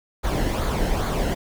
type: noise with flanger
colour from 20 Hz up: brown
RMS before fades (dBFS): -23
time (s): 0.23-1.35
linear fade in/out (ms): 20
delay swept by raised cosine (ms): 0.36 to 0.86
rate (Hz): 2.4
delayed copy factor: -0.55
effects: none